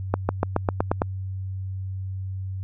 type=accelerating click train; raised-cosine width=1 ms; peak=-6 dBFS; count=8; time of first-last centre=0.14-1.019 s; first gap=150 ms; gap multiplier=0.94; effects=added 95 Hz sine -28 dBFS peak until 2.63 s